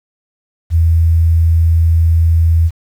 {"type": "tone", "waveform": "sine", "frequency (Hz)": 82.41, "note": "E2", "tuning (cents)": 0, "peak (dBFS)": -7, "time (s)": [0.7, 2.71], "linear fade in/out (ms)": 50, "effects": ["7-bit"]}